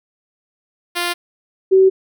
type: tone pair in turn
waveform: 5% pulse / sine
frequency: 349.2 / 380.9 Hz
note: F4 / G4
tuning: 0 / -50 cents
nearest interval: major second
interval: 150 cents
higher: second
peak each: -7 dBFS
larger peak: neither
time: 0.95-1.14 / 1.71-1.9 s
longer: neither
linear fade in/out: 20 ms
effects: none

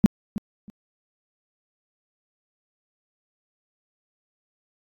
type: tone with echo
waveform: sine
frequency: 207.7 Hz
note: G#3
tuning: in tune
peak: -8 dBFS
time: 0.04-0.06 s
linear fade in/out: 0 ms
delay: 320 ms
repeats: 2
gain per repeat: -15 dB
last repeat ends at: 0.7 s
effects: AAC 48 kbps

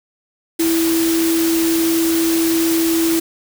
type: tone in noise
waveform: sine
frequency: 329.6 Hz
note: E4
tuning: in tune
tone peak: -14 dBFS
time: 0.59-3.2 s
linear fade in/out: 10 ms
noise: white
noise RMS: -23 dBFS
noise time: 0.59-3.2 s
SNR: +6 dB
effects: none

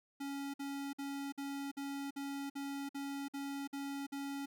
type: tone bursts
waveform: square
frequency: 278.8 Hz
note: C#4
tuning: 10 cents sharp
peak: -40 dBFS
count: 11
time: 0.2-4.46 s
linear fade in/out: 10 ms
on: 340 ms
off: 52 ms
effects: none

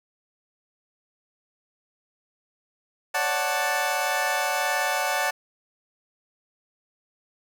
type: chord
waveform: 20% pulse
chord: D major seventh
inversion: third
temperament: equal with one note detuned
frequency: 548.6 / 587.3 / 740 / 880 Hz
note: C#5 / D5 / F#5 / A5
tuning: -18 / 0 / 0 / 0 cents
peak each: -28 / -25 / -22 / -23 dBFS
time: 3.14-5.31 s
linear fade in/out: 10 ms
effects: none

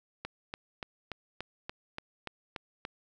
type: click train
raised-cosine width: 0.3 ms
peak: -21 dBFS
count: 10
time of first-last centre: 0.25-2.851 s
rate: 3.46 Hz
effects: none

